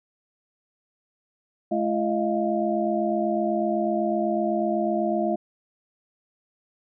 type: tone cluster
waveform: sine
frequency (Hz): 214 / 339.2 / 626 / 694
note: A3 / E4 / D#5 / F5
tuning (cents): -48 / +50 / +10 / -11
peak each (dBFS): -27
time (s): 1.71-5.36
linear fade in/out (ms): 10
effects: none